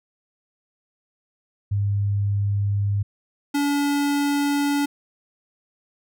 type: tone pair in turn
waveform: sine / square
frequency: 101.1 / 286 Hz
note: G#2 / D4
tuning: -46 / -46 cents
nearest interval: octave + tritone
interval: 1800 cents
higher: second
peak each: -19 / -20 dBFS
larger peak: first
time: 1.71-3.03 / 3.54-4.86 s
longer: neither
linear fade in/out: 10 ms
effects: none